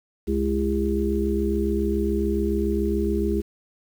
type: harmonic tone with a mistuned harmonic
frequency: 67.1 Hz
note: C2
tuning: 44 cents sharp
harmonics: 1 / 3 / 5 / 6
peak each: -26 / -26 / -26 / -26 dBFS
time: 0.27-3.42 s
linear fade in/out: 20 ms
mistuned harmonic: 3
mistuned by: +63 cents
effects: 8-bit